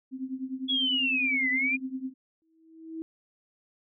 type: tone with tremolo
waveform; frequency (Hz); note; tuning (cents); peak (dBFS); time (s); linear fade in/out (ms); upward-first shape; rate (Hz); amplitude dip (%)
sine; 261.6; C4; 0; -28; 0.11-2.14; 50; triangle; 9.9; 90
type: linear two-way sweep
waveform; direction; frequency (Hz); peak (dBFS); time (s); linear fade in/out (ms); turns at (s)
sine; down then up; 3381 to 1975.5 to 2447; -24; 0.68-1.77; 20; 1.5
type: tone with exponential growth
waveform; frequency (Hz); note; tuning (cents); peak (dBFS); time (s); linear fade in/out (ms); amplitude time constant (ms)
sine; 323.3; E4; -34; -31; 2.42-3.02; 0; 130
effects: none